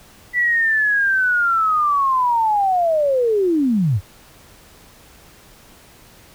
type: linear sweep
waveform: sine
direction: down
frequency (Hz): 1975.5 to 82.41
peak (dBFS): -14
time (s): 0.33-4.01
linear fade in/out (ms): 50
effects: pink hiss -47 dBFS RMS until 6.34 s